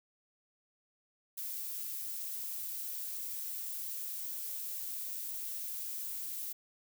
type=noise; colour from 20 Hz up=violet; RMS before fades=-40 dBFS; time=1.37-6.53 s; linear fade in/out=10 ms; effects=none